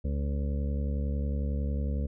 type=harmonic tone; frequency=71 Hz; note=C#2; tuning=42 cents sharp; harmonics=1 / 2 / 3 / 4 / 6 / 7 / 8; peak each=-28 / -37 / -37 / -44 / -47 / -44 / -48 dBFS; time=0.04-2.07 s; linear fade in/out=10 ms; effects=none